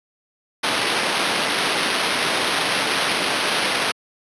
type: noise with sample-and-hold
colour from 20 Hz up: white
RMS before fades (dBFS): -21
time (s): 0.63-3.92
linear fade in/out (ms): 10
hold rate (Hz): 7350
effects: high-pass 200 Hz 12 dB/octave + resampled to 24000 Hz